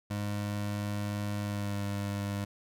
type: tone with pitch glide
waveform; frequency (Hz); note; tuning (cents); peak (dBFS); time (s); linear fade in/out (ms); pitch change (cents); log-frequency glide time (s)
25% pulse; 103 to 100.88; G#2 to G#2; -14 to -50; -28; 0.1-2.45; 10; -36; 1.42-1.83
effects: none